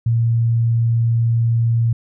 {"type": "tone", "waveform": "sine", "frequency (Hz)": 115.9, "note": "A#2", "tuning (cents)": -10, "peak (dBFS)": -13, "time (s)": [0.06, 1.93], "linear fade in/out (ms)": 5, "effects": []}